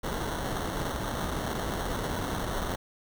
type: noise with sample-and-hold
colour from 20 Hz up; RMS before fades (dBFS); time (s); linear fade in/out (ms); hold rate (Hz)
pink; -32; 0.03-2.76; 10; 2450
effects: none